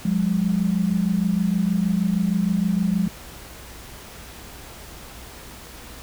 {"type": "tone pair together", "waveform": "sine", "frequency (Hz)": [178.7, 205.1], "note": ["F3", "G#3"], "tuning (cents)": [40, -21], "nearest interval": "major second", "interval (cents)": 239, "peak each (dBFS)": -21, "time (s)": [0.05, 3.08], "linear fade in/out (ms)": 5, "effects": ["added 60 Hz sine -45 dBFS peak until 6.02 s", "pink hiss -41 dBFS RMS until 6.02 s"]}